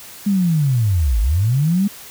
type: linear two-way sweep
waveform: sine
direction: down then up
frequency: 207.7 to 49 to 207.7 Hz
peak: -13 dBFS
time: 0.26-1.88 s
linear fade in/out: 10 ms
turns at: 1.2 s
effects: white hiss -38 dBFS RMS until 2.1 s

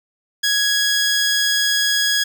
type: tone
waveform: 15% pulse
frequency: 1664 Hz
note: G#6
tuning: 3 cents sharp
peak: -9 dBFS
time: 0.43-2.24 s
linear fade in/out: 10 ms
effects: none

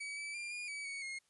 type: tone with pitch steps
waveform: 40% pulse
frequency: 2276 / 2305 / 2390 / 2430 / 2283 / 2230 / 2148 Hz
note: C#7 / D7 / D7 / D#7 / D7 / C#7 / C7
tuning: +45 / -33 / +30 / -42 / -50 / +10 / +45 cents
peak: -40 dBFS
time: 0-1.19 s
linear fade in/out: 10 ms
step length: 170 ms
effects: white hiss -75 dBFS RMS until 1.29 s + resampled to 24000 Hz

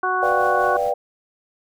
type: harmonic tone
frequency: 370 Hz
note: F#4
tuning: in tune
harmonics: 1 / 2 / 3 / 4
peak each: -27 / -24 / -22 / -24 dBFS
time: 0.03-0.77 s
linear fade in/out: 5 ms
type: noise with tremolo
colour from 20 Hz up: pink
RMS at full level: -42 dBFS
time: 0.21-0.94 s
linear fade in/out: 50 ms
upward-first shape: sine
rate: 5.1 Hz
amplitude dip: 40%
type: chord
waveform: sine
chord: G dominant seventh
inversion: first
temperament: just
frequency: 490 / 588 / 705.6 / 784 Hz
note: B4 / D5 / F5 / G5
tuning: -14 / +2 / +18 / 0 cents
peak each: -24 / -23 / -25 / -24 dBFS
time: 0.22-0.94 s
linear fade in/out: 10 ms
effects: none

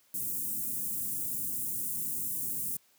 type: band-stop noise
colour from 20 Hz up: white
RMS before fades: -34 dBFS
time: 0.14-2.77 s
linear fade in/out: 5 ms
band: 290 to 8700 Hz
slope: 24 dB/octave
effects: white hiss -66 dBFS RMS until 2.98 s + high-pass 100 Hz 12 dB/octave

